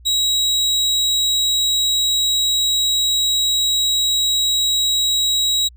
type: tone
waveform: 35% pulse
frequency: 3842 Hz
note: B7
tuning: 48 cents flat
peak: -13 dBFS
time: 0.05-5.69 s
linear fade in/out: 20 ms
effects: added 60 Hz sine -41 dBFS peak until 5.76 s